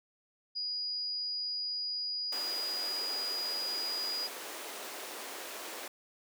sine tone, 4902 Hz, D#8, 27 cents flat, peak -33 dBFS, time 0.55-4.28 s, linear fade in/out 20 ms
pink high-pass noise, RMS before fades -43 dBFS, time 2.32-5.88 s, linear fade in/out 5 ms, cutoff 340 Hz, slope 24 dB/octave
effects none

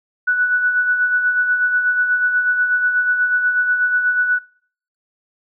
sine tone with tremolo, 1480 Hz, F#6, in tune, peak -12 dBFS, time 0.27-4.39 s, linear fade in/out 10 ms, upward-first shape sine, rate 8.2 Hz, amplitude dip 50%, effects noise-tail reverb RT60 0.6 s tail -25 dB re dry

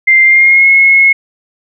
sine tone with pitch glide, 2093 to 2173 Hz, C7 to C#7, 0 to -35 cents, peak -3 dBFS, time 0.07-1.13 s, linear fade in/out 10 ms, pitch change +65 cents, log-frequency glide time 0.24-0.68 s, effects none

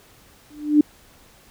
sine tone with exponential growth, 298.1 Hz, D4, 26 cents sharp, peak -7 dBFS, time 0.5-0.81 s, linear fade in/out 5 ms, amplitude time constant 66 ms, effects pink hiss -52 dBFS RMS until 1.5 s

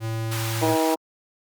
square tone, 112.3 Hz, A2, 36 cents sharp, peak -26 dBFS, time 0-0.77 s, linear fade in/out 50 ms
pink high-pass noise, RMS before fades -32 dBFS, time 0.31-0.95 s, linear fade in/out 10 ms, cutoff 810 Hz, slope 48 dB/octave
harmonic tone, 160 Hz, D#3, 49 cents sharp, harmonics 2 / 3 / 4 / 5 / 6, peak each -23 / -25 / -26 / -27 / -28 dBFS, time 0.61-0.96 s, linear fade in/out 20 ms
effects Opus 48 kbps

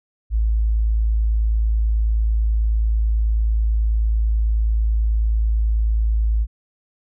sine tone, 54.6 Hz, A1, 13 cents flat, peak -15 dBFS, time 0.3-6.47 s, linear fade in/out 50 ms, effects none

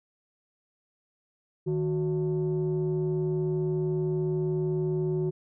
sine tone pair together, 155 / 368.7 Hz, D#3 / F#4, -6 / -6 cents, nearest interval octave + minor third, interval 1500 cents, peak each -26 dBFS, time 1.66-5.31 s, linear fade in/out 20 ms, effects tanh soft clip ceiling -21 dBFS

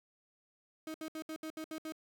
35% pulse tone bursts, 315.3 Hz, D#4, 23 cents sharp, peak -38 dBFS, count 8, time 0.87-1.922 s, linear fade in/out 2 ms, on 72 ms, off 68 ms, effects 13-bit

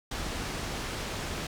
pink low-pass noise, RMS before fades -35 dBFS, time 0.11-1.47 s, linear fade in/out 5 ms, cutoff 7100 Hz, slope 12 dB/octave, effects none

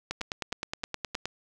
two click trains, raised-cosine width 0.2 ms, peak -14 / -20 dBFS, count 12 / 4, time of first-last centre 0.11-1.256 / 0.21-1.147 s, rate 9.6 / 3.2 Hz, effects none

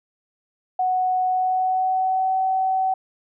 sine tone with pitch glide, 740 to 758.2 Hz, F#5 to F#5, 0 to +42 cents, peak -18 dBFS, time 0.79-2.94 s, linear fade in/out 5 ms, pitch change +42 cents, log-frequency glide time 1.28-2.36 s, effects none

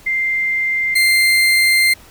sine / 35% pulse tone pair in turn, 2093 / 2093 Hz, C7 / C7, 0 / 0 cents, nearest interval unison, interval 0 cents, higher neither, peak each -15 / -9 dBFS, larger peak second, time 0.06-0.95 / 0.95-1.94 s, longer second, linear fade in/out 10 ms, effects pink hiss -44 dBFS RMS until 2.1 s

